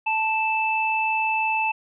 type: tone pair together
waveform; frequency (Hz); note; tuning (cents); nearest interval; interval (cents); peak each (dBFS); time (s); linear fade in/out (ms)
sine; 880 / 2637; A5 / E7; 0 / 0; octave + perfect fifth; 1900; -23; 0.06-1.72; 10
effects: none